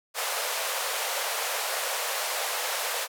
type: band-pass noise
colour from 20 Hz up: pink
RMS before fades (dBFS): -30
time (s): 0.14-3.08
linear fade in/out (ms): 50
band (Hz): 490 to 16000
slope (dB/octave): 48
effects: none